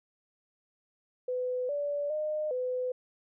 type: tone with pitch steps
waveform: sine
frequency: 502 / 578 / 611 / 504 Hz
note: B4 / D5 / D#5 / B4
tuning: +28 / -28 / -32 / +35 cents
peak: -29 dBFS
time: 1.28-2.92 s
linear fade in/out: 5 ms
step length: 410 ms
effects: none